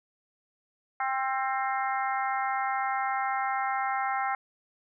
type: harmonic tone with a mistuned harmonic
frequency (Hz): 264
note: C4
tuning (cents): +16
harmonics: 3 / 4 / 5 / 6 / 7 / 8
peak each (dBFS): -29 / -35 / -33 / -40 / -38 / -38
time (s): 1-4.35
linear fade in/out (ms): 2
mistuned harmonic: 5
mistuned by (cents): +22
effects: none